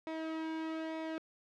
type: tone with flanger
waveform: sawtooth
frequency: 320 Hz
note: D#4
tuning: 49 cents sharp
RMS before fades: -39 dBFS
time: 0.07-1.18 s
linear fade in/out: 0 ms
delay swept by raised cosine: 0.67 to 1.56 ms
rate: 1.1 Hz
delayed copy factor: -0.5
effects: low-pass 3000 Hz 12 dB/octave